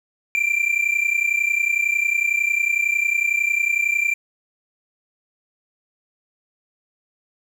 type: tone pair together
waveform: triangle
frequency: 2349 / 2380 Hz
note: D7 / D7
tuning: 0 / +22 cents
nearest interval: unison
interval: 22 cents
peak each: -19 dBFS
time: 0.35-4.14 s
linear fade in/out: 0 ms
effects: none